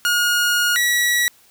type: tone pair in turn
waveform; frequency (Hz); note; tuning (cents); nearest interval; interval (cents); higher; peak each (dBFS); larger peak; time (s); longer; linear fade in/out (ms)
sawtooth; 1434 / 1931.9; F6 / B6; +45 / -39; perfect fourth; 516; second; -12 / -12; neither; 0.05-0.76 / 0.76-1.28; first; 0
effects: white hiss -53 dBFS RMS until 1.5 s